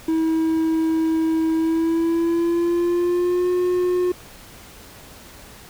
triangle tone with pitch glide, 322.2 to 359.6 Hz, E4 to F#4, -39 to -49 cents, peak -15 dBFS, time 0.08-4.12 s, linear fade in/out 5 ms, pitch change +190 cents, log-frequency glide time 1.54-3.49 s, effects pink hiss -43 dBFS RMS until 5.69 s

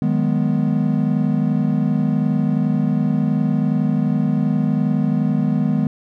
triangle chord, G# minor seventh, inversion second, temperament equal, 155.56 / 185 / 207.7 / 246.9 Hz, D#3 / F#3 / G#3 / B3, 0 / 0 / 0 / 0 cents, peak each -18 / -24 / -18 / -19 dBFS, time 0.02-5.87 s, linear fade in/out 2 ms, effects none

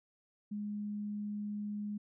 sine tone, 207.6 Hz, G#3, in tune, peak -36 dBFS, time 0.51-1.98 s, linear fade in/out 10 ms, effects none

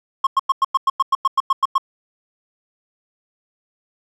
triangle tone bursts, 1078 Hz, C#6, 49 cents flat, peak -10 dBFS, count 13, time 0.24-1.781 s, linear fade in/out 5 ms, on 29 ms, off 97 ms, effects none

